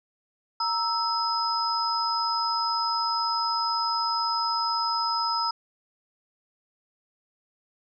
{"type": "tone cluster", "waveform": "sine", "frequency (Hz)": [928, 1312, 5050], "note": ["A#5", "E6", "D#8"], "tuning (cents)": [-8, -9, 25], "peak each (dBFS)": -28, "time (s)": [0.6, 5.51], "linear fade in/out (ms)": 5, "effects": []}